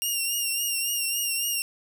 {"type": "tone with vibrato", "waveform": "10% pulse", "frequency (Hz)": 2794, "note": "F7", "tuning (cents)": 0, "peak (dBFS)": -17, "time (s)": [0.02, 1.62], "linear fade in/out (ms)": 0, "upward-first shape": "triangle", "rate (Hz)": 3.6, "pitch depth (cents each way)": 54, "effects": []}